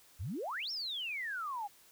sine exponential two-way sweep, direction up then down, 71.7 to 5588 to 782 Hz, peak -36 dBFS, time 0.19-1.68 s, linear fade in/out 20 ms, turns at 0.71 s, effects white hiss -62 dBFS RMS until 1.91 s

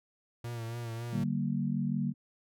45% pulse tone with vibrato, 116.54 Hz, A#2, in tune, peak -36 dBFS, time 0.44-1.24 s, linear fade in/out 5 ms, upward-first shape sine, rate 3.6 Hz, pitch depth 43 cents each way
sine chord, G minor, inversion second, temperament equal with one note detuned, 146.83 / 192.41 / 233.1 Hz, D3 / G3 / Bb3, 0 / -32 / 0 cents, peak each -33 dBFS, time 1.11-2.14 s, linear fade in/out 50 ms
effects none

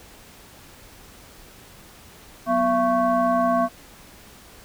sine tone with frequency modulation, 677 Hz, E5, 46 cents sharp, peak -17 dBFS, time 2.46-3.69 s, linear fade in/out 50 ms, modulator 431 Hz, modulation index 1.1, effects pink hiss -47 dBFS RMS until 4.64 s

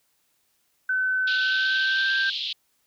sine tone with pitch glide, 1518 to 1574.3 Hz, F#6 to G6, +44 to +7 cents, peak -21 dBFS, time 0.89-2.3 s, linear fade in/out 5 ms, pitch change +63 cents, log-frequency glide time 1.37-2.11 s
pink band-pass noise, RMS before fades -30 dBFS, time 1.27-2.53 s, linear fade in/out 5 ms, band 3000 to 4200 Hz, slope 48 dB/octave
effects white hiss -69 dBFS RMS until 2.86 s

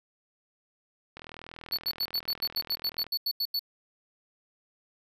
click train, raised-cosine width 0.3 ms, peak -26 dBFS, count 78, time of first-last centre 1.17-3.067 s, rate 40.6 Hz
square tone bursts, 4440 Hz, C#8, 2 cents sharp, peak -27 dBFS, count 14, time 1.72-3.594 s, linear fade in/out 5 ms, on 54 ms, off 86 ms
effects none

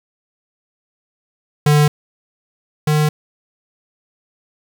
square tone pair in turn, 148.5 / 151.62 Hz, D3 / D#3, +20 / -44 cents, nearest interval unison, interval 36 cents, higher second, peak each -10 / -13 dBFS, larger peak first, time 1.66-1.88 / 2.87-3.09 s, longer neither, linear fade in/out 5 ms, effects 8-bit

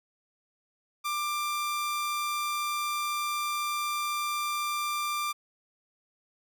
sawtooth tone, 1186 Hz, D6, 17 cents sharp, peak -25 dBFS, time 1.04-5.33 s, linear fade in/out 20 ms, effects none

